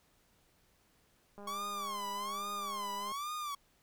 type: click train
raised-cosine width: 1 ms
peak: -37 dBFS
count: 354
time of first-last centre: 1.38-3.119 s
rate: 203 Hz
type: tone with vibrato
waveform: 45% pulse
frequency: 1100 Hz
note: C#6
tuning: 14 cents flat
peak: -37 dBFS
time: 1.47-3.55 s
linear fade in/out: 5 ms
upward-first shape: sine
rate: 1.2 Hz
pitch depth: 190 cents each way
effects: pink hiss -70 dBFS RMS until 3.82 s